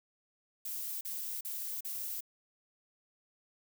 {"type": "noise bursts", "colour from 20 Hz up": "violet", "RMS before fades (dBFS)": -39, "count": 4, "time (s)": [0.65, 2.207], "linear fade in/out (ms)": 5, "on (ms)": 360, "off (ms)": 39, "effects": []}